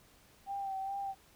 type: tone with vibrato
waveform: sine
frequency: 782 Hz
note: G5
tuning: 4 cents flat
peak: -35 dBFS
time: 0.46-1.15 s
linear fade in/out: 50 ms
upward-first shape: sine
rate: 2.4 Hz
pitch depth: 32 cents each way
effects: pink hiss -63 dBFS RMS until 1.35 s